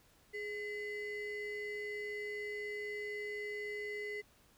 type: ring-modulated tone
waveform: triangle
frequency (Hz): 1222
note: D#6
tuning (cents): -32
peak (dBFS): -34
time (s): 0.33-4.22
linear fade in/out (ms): 20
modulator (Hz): 804
effects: pink hiss -67 dBFS RMS until 4.57 s